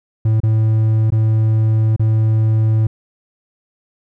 triangle tone with dropouts, 110 Hz, A2, in tune, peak -9 dBFS, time 0.25-2.87 s, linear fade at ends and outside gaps 5 ms, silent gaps 0.403-0.433 / 1.104-1.121 / 1.963-1.995 s, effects none

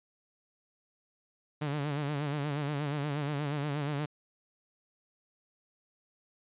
sawtooth tone with vibrato, 145.5 Hz, D3, 16 cents flat, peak -27 dBFS, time 1.61-4.06 s, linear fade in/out 10 ms, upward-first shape sine, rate 8.4 Hz, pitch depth 79 cents each way, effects resampled to 8000 Hz

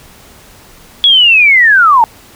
sine linear sweep, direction down, 3395 to 859 Hz, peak -3 dBFS, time 1.04-2.04 s, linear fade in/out 0 ms, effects pink hiss -39 dBFS RMS until 2.35 s

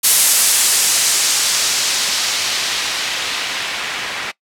blue noise with low-pass filter sweep, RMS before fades -17 dBFS, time 0.03-4.32 s, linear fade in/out 20 ms, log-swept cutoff 11000 to 2200 Hz, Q 0.93, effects noise-tail reverb RT60 0.1 s tail -21 dB re dry

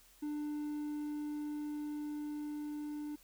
triangle tone with level ramp, 297.4 Hz, D4, 22 cents sharp, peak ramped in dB -34 to -37 dBFS, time 0.22-3.16 s, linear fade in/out 10 ms, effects added 41 Hz sine -68 dBFS peak until 3.23 s + white hiss -64 dBFS RMS until 3.23 s

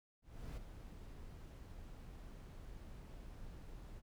brown noise with ADSR envelope, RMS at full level -44 dBFS, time 0.22-4.02 s, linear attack 350 ms, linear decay 13 ms, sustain -8 dB, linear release 42 ms, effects none

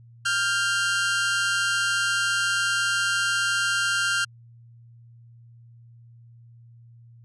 sawtooth tone pair together, 1396.9 / 1582.6 Hz, F6 / G6, 0 / +16 cents, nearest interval major second, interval 216 cents, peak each -20 / -22 dBFS, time 0.25-4.25 s, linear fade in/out 10 ms, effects added 117 Hz sine -47 dBFS peak until 7.24 s + resampled to 22050 Hz

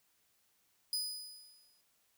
sawtooth tone with exponential decay, 4978 Hz, D#8, in tune, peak -29 dBFS, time 0.93-1.81 s, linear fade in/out 1 ms, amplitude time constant 190 ms, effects white hiss -74 dBFS RMS until 2.17 s

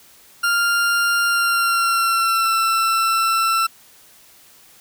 40% pulse tone with pitch glide, 1396.9 to 1340 Hz, F6 to E6, 0 to +28 cents, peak -15 dBFS, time 0.43-3.67 s, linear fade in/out 10 ms, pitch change -72 cents, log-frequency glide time 1.26-2.56 s, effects white hiss -49 dBFS RMS until 4.8 s

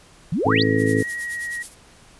sine exponential sweep, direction up, 140 to 4958 Hz, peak -19 dBFS, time 0.32-0.63 s, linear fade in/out 5 ms
harmonic tone, 54 Hz, A1, 32 cents flat, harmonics 2 / 3 / 4 / 5 / 6 / 7 / 8 / 9, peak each -23 / -29 / -29 / -21 / -27 / -33 / -22 / -28 dBFS, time 0.45-1.03 s, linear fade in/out 10 ms
sine tone with vibrato, 1900 Hz, A#6, 33 cents sharp, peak -26 dBFS, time 0.51-1.63 s, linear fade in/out 10 ms, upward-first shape sine, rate 11 Hz, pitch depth 13 cents each way
violet noise with tremolo, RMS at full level -29 dBFS, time 0.77-1.75 s, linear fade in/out 50 ms, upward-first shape sine, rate 9.4 Hz, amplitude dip 85%
effects pink hiss -50 dBFS RMS until 2.19 s + resampled to 24000 Hz

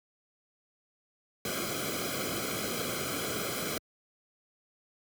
pink noise with comb filter, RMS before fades -34 dBFS, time 1.45-3.78 s, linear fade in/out 2 ms, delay 1.1 ms, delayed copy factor -0.9, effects high-pass 80 Hz 12 dB/octave

